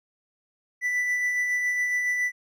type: tone with tremolo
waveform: triangle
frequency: 1979 Hz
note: B6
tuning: 3 cents sharp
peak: -20 dBFS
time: 0.81-2.32 s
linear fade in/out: 50 ms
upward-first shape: sine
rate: 7.2 Hz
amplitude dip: 30%
effects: none